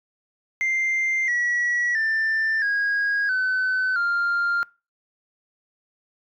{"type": "tone with pitch steps", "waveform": "sine", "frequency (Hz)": [2093, 1930.4, 1780.4, 1642.1, 1514.6, 1396.9], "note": ["C7", "B6", "A6", "G#6", "F#6", "F6"], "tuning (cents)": [0, -40, 20, -20, 40, 0], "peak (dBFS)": -18, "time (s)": [0.61, 4.63], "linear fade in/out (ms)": 0, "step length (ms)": 670, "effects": ["noise-tail reverb RT60 0.3 s tail -24 dB re dry", "tanh soft clip ceiling -18 dBFS"]}